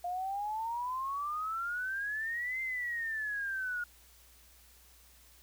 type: exponential two-way sweep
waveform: sine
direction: up then down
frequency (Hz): 698.5 to 2093 to 1428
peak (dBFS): -33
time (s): 0.04-3.84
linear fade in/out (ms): 5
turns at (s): 2.61
effects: added 60 Hz sine -62 dBFS peak until 5.42 s + white hiss -61 dBFS RMS until 5.42 s